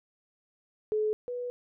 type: tone pair in turn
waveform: sine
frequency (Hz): 428.3 / 490.5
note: A4 / B4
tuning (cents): -47 / -12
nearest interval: major second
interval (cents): 235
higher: second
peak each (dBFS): -25 / -32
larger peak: first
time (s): 0.92-1.13 / 1.28-1.5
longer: second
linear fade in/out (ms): 0
effects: none